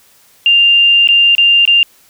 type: tone with dropouts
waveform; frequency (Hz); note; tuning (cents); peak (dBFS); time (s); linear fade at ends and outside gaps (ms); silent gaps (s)
sine; 2794; F7; 0; -5; 0.46-1.83; 1; 1.074-1.088 / 1.351-1.381 / 1.653-1.676
effects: white hiss -48 dBFS RMS until 2.09 s